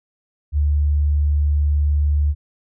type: tone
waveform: sine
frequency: 73.42 Hz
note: D2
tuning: in tune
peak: -14 dBFS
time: 0.52-2.35 s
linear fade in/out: 50 ms
effects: none